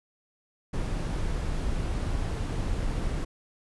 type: noise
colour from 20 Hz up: brown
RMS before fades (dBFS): -29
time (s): 0.73-3.25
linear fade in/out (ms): 10
effects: resampled to 24000 Hz